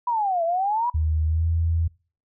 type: exponential two-way sweep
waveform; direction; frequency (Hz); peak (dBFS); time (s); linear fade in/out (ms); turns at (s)
sine; down then up; 991 to 654 to 991; -20; 0.07-0.9; 5; 0.44
type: tone with pitch glide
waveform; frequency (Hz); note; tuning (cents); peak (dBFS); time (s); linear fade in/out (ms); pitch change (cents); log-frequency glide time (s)
sine; 78.4 to 82.68; D#2 to E2; +14 to +6; -19; 0.94-1.88; 10; +92; 1.26-1.46
effects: noise-tail reverb RT60 0.4 s tail -25 dB re dry